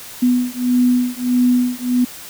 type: beating tone pair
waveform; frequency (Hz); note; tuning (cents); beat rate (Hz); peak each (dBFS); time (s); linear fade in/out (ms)
sine; 246.9 / 248.5; B3 / B3; 0 / +11; 1.6; -16; 0.22-2.05; 10
effects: white hiss -35 dBFS RMS until 2.29 s